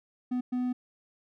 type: tone bursts at uneven times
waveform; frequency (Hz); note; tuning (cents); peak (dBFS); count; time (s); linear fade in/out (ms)
triangle; 249.6; B3; +19; -25; 2; 0.31-0.41 / 0.52-0.73; 10
effects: none